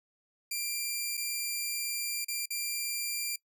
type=tone with dropouts; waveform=10% pulse; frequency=2377 Hz; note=D7; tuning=20 cents sharp; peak=-23 dBFS; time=0.51-3.36 s; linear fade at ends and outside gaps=5 ms; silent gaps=1.171-1.175 / 2.247-2.282 / 2.458-2.504 s; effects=noise-tail reverb RT60 0.1 s tail -23 dB re dry